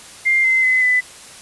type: tone with pitch steps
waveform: sine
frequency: 2100 / 2066 / 2033 / 2001 Hz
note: C7 / C7 / B6 / B6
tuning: +6 / -22 / +50 / +22 cents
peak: -12 dBFS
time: 0.25-1.01 s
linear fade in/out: 20 ms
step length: 190 ms
effects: white hiss -39 dBFS RMS until 1.41 s + resampled to 24000 Hz